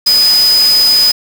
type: tone in noise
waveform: sine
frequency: 5000 Hz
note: D#8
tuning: 8 cents sharp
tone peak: -6 dBFS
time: 0.06-1.12 s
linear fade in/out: 10 ms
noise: white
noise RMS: -19 dBFS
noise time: 0.06-1.12 s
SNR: +10 dB
effects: none